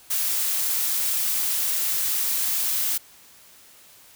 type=noise; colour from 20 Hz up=blue; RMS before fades=-24 dBFS; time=0.1-2.98 s; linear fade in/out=10 ms; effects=white hiss -51 dBFS RMS until 4.15 s